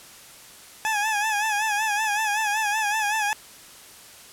20% pulse tone with vibrato, 849 Hz, G#5, 38 cents sharp, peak -17 dBFS, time 0.85-3.33 s, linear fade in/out 0 ms, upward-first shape sine, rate 5.3 Hz, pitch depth 73 cents each way, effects white hiss -46 dBFS RMS until 4.32 s + low-pass 12000 Hz 12 dB/octave

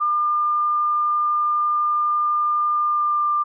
sine tone with pitch glide, 1202 to 1191.6 Hz, D6 to D6, +40 to +25 cents, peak -17 dBFS, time 0-3.44 s, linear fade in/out 20 ms, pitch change -15 cents, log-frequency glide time 2.79-3.33 s, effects none

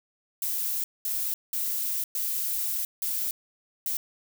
violet noise bursts at uneven times, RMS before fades -29 dBFS, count 6, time 0.42-0.84 / 1.05-1.34 / 1.53-2.04 / 2.15-2.85 / 3.02-3.31 / 3.86-3.97 s, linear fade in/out 2 ms, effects none

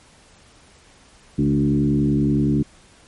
sine tone with frequency modulation, 220 Hz, A3, in tune, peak -15 dBFS, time 1.38-2.63 s, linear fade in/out 10 ms, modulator 70.7 Hz, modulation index 1.5, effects pink hiss -51 dBFS RMS until 3.07 s + MP3 48 kbps

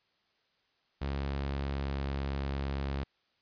sawtooth tone with pitch glide, 69.3 to 68.86 Hz, C#2 to C#2, 0 to -11 cents, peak -28 dBFS, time 1.01-3.04 s, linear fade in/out 10 ms, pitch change -11 cents, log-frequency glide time 1.68-1.94 s, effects white hiss -73 dBFS RMS until 3.41 s + resampled to 11025 Hz

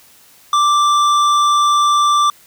sine tone with hard clipping, 1175 Hz, D6, 1 cent sharp, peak -12 dBFS, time 0.53-2.3 s, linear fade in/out 2 ms, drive 11 dB, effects white hiss -47 dBFS RMS until 2.46 s

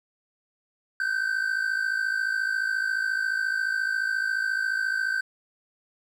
triangle tone pair together, 1507 / 1561.3 Hz, F#6 / G6, +31 / -7 cents, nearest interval minor second, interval 62 cents, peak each -27 / -24 dBFS, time 1-5.21 s, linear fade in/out 2 ms, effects none

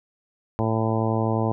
harmonic tone, 111.5 Hz, A2, 23 cents sharp, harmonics 1 / 2 / 3 / 4 / 5 / 6 / 7 / 8 / 9, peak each -24 / -27 / -29 / -30 / -31 / -32 / -32 / -33 / -34 dBFS, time 0.59-1.52 s, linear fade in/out 0 ms, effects none

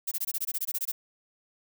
violet noise bursts, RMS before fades -30 dBFS, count 13, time 0.07-0.92 s, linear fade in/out 10 ms, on 46 ms, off 21 ms, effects none

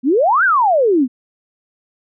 sine exponential two-way sweep, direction up then down, 234.7 to 1634 to 234.7 Hz, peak -10 dBFS, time 0.03-1.08 s, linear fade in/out 50 ms, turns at 0.44 s, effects none

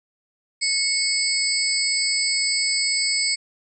sine tone cluster, 2193 / 4498 / 5010 / 8040 Hz, C#7 / C#8 / D#8 / B8, -19 / +24 / +11 / +30 cents, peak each -25 dBFS, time 0.61-3.36 s, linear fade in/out 20 ms, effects none

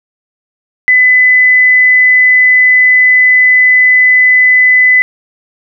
sine tone, 2007 Hz, B6, 27 cents sharp, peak -3 dBFS, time 0.88-5.02 s, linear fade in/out 0 ms, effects none

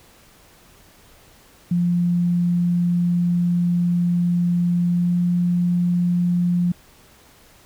sine tone with pitch glide, 174.61 to 175.82 Hz, F3 to F3, 0 to +12 cents, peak -16 dBFS, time 1.71-6.72 s, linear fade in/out 5 ms, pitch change +12 cents, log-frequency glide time 4.9-5.18 s, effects pink hiss -51 dBFS RMS until 7.65 s

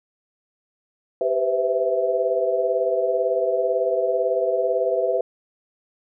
sine chord, C major seventh, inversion second, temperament equal with one note detuned, 392 / 493.9 / 511.9 / 659.3 Hz, G4 / B4 / C5 / E5, 0 / 0 / -38 / 0 cents, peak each -26 / -26 / -23 / -23 dBFS, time 1.21-5.21 s, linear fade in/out 2 ms, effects none

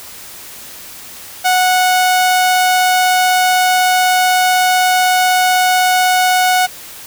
sawtooth tone, 736 Hz, F#5, 9 cents flat, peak -6 dBFS, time 1.44-6.67 s, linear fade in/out 20 ms, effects white hiss -33 dBFS RMS until 7.06 s

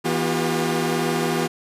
sawtooth tone cluster, 164 / 242.9 / 357.9 / 399.8 Hz, E3 / B3 / F4 / G4, -9 / -29 / +42 / +34 cents, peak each -22 dBFS, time 0.04-1.48 s, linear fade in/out 20 ms, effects resampled to 32000 Hz

